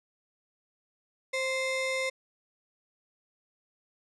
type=ring-modulated tone; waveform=square; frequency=784 Hz; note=G5; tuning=in tune; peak=-26 dBFS; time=1.33-2.1 s; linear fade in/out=10 ms; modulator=1310 Hz; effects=resampled to 24000 Hz